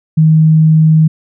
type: tone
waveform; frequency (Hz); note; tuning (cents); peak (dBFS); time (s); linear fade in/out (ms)
sine; 157.7; D#3; +24; -4; 0.17-1.08; 10
effects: none